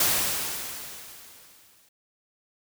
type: noise with exponential decay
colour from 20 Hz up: white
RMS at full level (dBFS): -21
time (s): 0-1.89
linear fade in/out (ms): 5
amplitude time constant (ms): 410
effects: none